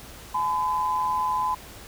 sine tone pair together, 851 / 1012 Hz, G#5 / B5, +42 / +42 cents, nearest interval minor third, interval 300 cents, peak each -29 / -23 dBFS, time 0.34-1.55 s, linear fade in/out 10 ms, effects added 60 Hz sine -52 dBFS peak until 1.87 s + pink hiss -44 dBFS RMS until 1.87 s

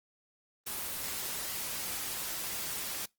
white noise, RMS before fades -37 dBFS, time 0.66-3.06 s, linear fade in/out 10 ms, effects noise-tail reverb RT60 0.2 s tail -24 dB re dry + Opus 24 kbps

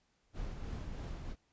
brown noise with tremolo, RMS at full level -40 dBFS, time 0.33-1.36 s, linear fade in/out 50 ms, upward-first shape triangle, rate 3.1 Hz, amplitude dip 35%, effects pink hiss -75 dBFS RMS until 1.52 s + resampled to 16000 Hz

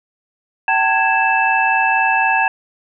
sine tone cluster, 770 / 894 / 1657 / 2640 Hz, G5 / A5 / G#6 / E7, -31 / +27 / -4 / +2 cents, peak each -18 dBFS, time 0.68-2.48 s, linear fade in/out 2 ms, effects none

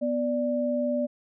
sine tone pair together, 246.9 / 587.7 Hz, B3 / D5, 0 / +1 cents, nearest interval octave + minor third, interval 1501 cents, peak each -27 / -26 dBFS, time 0.01-1.07 s, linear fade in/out 20 ms, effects none

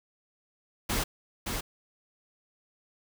pink noise with echo, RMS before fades -29 dBFS, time 0.89-1.04 s, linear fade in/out 10 ms, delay 570 ms, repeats 1, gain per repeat -4 dB, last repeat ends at 1.61 s, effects none

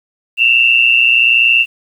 sine tone pair together, 2653 / 2774 Hz, E7 / F7, +10 / -12 cents, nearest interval minor second, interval 78 cents, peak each -10 dBFS, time 0.37-1.66 s, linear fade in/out 50 ms, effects 7-bit

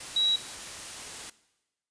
sine tone in noise, 3875 Hz, B7, 34 cents flat, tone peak -22 dBFS, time 0.16-0.36 s, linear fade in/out 5 ms, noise white, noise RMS -40 dBFS, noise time 0-1.3 s, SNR +15 dB, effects noise-tail reverb RT60 1.0 s tail -18 dB re dry + resampled to 22050 Hz

